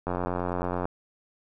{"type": "click train", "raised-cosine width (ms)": 1, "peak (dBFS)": -15, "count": 71, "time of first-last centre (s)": [0.07, 0.855], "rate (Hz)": 89.2, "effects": []}